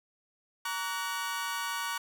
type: chord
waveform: sawtooth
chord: F# major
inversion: first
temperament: equal with one note detuned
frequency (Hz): 932.3 / 1137.9 / 1480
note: A#5 / C#6 / F#6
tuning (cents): 0 / +45 / 0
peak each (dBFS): -33 / -33 / -33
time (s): 0.65-1.98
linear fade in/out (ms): 5
effects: none